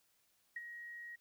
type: tone with ADSR envelope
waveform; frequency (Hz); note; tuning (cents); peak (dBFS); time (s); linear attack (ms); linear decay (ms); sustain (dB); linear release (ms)
sine; 1892; A#6; +25; -38; 0.56-1.16; 5; 29; -8; 10
effects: white hiss -75 dBFS RMS until 1.2 s